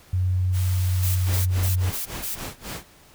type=tone; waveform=sine; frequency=91.8 Hz; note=F#2; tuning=13 cents flat; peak=-19 dBFS; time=0.13-1.9 s; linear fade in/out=5 ms
type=band-stop noise; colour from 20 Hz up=white; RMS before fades=-37 dBFS; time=0.52-1.47 s; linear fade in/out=50 ms; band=290 to 580 Hz; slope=48 dB/octave
type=noise bursts; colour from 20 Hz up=blue; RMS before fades=-29 dBFS; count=5; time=1.02-2.36 s; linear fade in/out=20 ms; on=140 ms; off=160 ms
type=noise with tremolo; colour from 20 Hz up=pink; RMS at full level=-32 dBFS; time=1.26-2.84 s; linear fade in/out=10 ms; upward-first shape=sine; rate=3.6 Hz; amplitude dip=100%
effects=pink hiss -52 dBFS RMS until 3.14 s